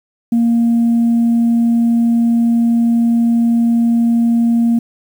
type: tone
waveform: sine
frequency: 233.1 Hz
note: A#3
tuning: in tune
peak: -8 dBFS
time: 0.32-4.79 s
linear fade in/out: 5 ms
effects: tanh soft clip ceiling -7 dBFS + 7-bit